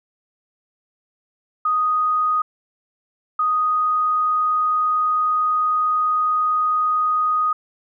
sine tone pair in turn, 1244.5 / 1244.5 Hz, D#6 / D#6, 0 / 0 cents, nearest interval unison, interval 0 cents, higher neither, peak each -16 dBFS, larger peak neither, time 1.65-2.42 / 3.39-7.53 s, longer second, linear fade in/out 5 ms, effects none

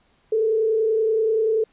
sine tone with frequency modulation, 441 Hz, A4, 4 cents sharp, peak -17 dBFS, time 0.32-1.64 s, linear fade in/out 5 ms, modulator 30.4 Hz, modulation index 0.51, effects pink hiss -62 dBFS RMS until 1.72 s + resampled to 8000 Hz

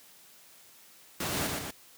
pink noise with echo, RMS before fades -32 dBFS, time 1.2-1.47 s, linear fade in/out 5 ms, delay 120 ms, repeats 2, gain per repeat -3 dB, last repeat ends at 1.71 s, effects white hiss -56 dBFS RMS until 1.97 s + high-pass 100 Hz 12 dB/octave

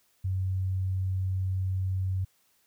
sine tone, 94.1 Hz, F#2, 30 cents sharp, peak -26 dBFS, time 0.24-2.25 s, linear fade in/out 10 ms, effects white hiss -68 dBFS RMS until 2.66 s

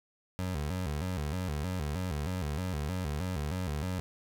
25% pulse tone with vibrato, 82.4 Hz, E2, in tune, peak -28 dBFS, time 0.39-4 s, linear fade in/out 0 ms, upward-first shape square, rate 3.2 Hz, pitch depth 190 cents each way, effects none

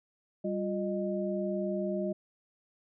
sine tone cluster, 196.1 / 354.7 / 616 Hz, G3 / F4 / D#5, +1 / +27 / -17 cents, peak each -33 / -35 / -34 dBFS, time 0.44-2.13 s, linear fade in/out 10 ms, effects none

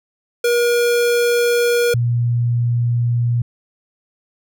square / sine tone pair in turn, 477.7 / 119.42 Hz, A#4 / A#2, +42 / +42 cents, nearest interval 2 octaves, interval 2400 cents, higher first, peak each -14 dBFS, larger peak neither, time 0.44-1.94 / 1.94-3.42 s, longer first, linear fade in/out 5 ms, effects none

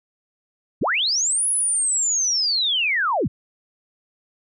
sine linear two-way sweep, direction up then down, 49 to 10548 to 60.2 Hz, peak -18 dBFS, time 0.81-3.28 s, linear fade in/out 10 ms, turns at 1.48 s, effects none

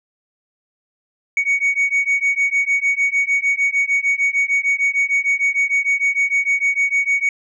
sine beating tone pair, 2233 / 2239.6 Hz, C#7 / C#7, +12 / +17 cents, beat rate 6.6 Hz, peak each -16 dBFS, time 1.37-7.29 s, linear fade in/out 2 ms, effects tanh soft clip ceiling -12 dBFS

